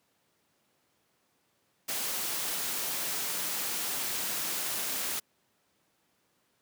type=noise; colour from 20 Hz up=white; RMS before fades=-33 dBFS; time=1.88-5.2 s; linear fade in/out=10 ms; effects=pink hiss -72 dBFS RMS until 6.61 s + high-pass 150 Hz 12 dB/octave